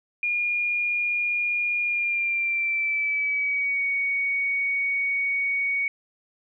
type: tone with pitch glide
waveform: sine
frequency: 2425 to 2237 Hz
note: D#7 to C#7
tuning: -45 to +15 cents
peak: -22 dBFS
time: 0.23-5.88 s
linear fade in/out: 2 ms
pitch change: -140 cents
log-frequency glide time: 1.83-3.85 s
effects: none